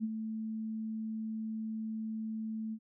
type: tone with ADSR envelope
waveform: sine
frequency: 220 Hz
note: A3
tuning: in tune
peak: -29 dBFS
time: 0-2.79 s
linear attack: 39 ms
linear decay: 36 ms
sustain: -6 dB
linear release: 62 ms
effects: none